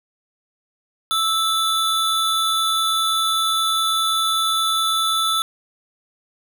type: tone pair together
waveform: square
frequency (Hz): 1315 / 3511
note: E6 / A7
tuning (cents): -5 / -4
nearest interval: octave + perfect fourth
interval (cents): 1701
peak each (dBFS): -21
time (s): 1.11-5.42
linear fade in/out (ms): 0
effects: none